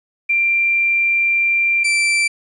sine / 40% pulse tone pair in turn, 2369 / 2340 Hz, D7 / D7, +14 / -7 cents, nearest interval unison, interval 21 cents, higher first, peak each -13 dBFS, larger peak neither, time 0.29-1.84 / 1.84-2.28 s, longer first, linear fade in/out 10 ms, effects resampled to 24000 Hz + 9-bit

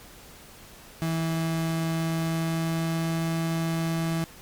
35% pulse tone with pitch glide, 163.3 to 164.25 Hz, E3 to E3, -16 to -6 cents, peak -23 dBFS, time 1.02-4.24 s, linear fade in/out 0 ms, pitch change +10 cents, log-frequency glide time 2.01-3.23 s, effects pink hiss -48 dBFS RMS until 4.41 s + MP3 96 kbps

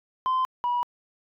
sine tone pair in turn, 1033 / 971.6 Hz, C6 / B5, -22 / -29 cents, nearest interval minor second, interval 107 cents, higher first, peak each -19 / -21 dBFS, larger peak first, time 0.26-0.45 / 0.64-0.83 s, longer neither, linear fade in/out 0 ms, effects tanh soft clip ceiling -20 dBFS

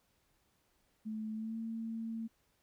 sine tone with pitch glide, 217.4 to 225.8 Hz, A3 to A3, -21 to +45 cents, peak -37 dBFS, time 1.05-2.28 s, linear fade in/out 20 ms, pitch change +66 cents, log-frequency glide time 1.34-1.57 s, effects pink hiss -75 dBFS RMS until 2.62 s

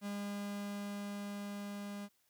45% pulse tone with level ramp, 203 Hz, G#3, 39 cents flat, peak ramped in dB -38 to -42 dBFS, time 0.01-2.09 s, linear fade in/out 50 ms, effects white hiss -75 dBFS RMS until 2.29 s

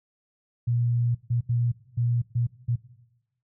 sine tone bursts at uneven times, 119.5 Hz, A#2, 43 cents sharp, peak -21 dBFS, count 6, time 0.67-1.15 / 1.3-1.41 / 1.49-1.72 / 1.97-2.22 / 2.35-2.47 / 2.68-2.76 s, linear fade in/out 10 ms, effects noise-tail reverb RT60 1.0 s tail -18 dB re dry

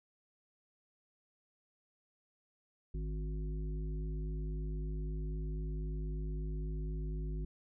harmonic tone with a mistuned harmonic, 51.91 Hz, G#1, in tune, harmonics 1 / 3 / 5 / 7, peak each -36 / -43 / -52 / -51 dBFS, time 2.94-7.45 s, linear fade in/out 5 ms, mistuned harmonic 5, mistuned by +30 cents, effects none

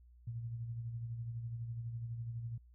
sine tone with tremolo, 116.54 Hz, A#2, in tune, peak -37 dBFS, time 0.27-2.58 s, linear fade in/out 5 ms, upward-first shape sine, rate 12 Hz, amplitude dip 45%, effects added 60 Hz sine -58 dBFS peak until 2.74 s

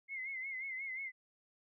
sine tone with vibrato, 2109 Hz, C7, 13 cents sharp, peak -39 dBFS, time 0.08-1.12 s, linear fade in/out 50 ms, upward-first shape sine, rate 5.6 Hz, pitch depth 73 cents each way, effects none

